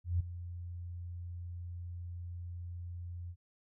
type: tone with ADSR envelope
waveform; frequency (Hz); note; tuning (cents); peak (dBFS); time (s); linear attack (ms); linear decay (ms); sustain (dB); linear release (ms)
sine; 87.31; F2; 0; -26; 0.04-3.36; 160; 8; -14; 62
effects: none